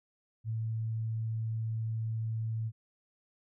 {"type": "tone", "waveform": "sine", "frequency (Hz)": 111.8, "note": "A2", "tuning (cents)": 28, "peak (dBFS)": -31, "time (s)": [0.44, 2.72], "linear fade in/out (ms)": 50, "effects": []}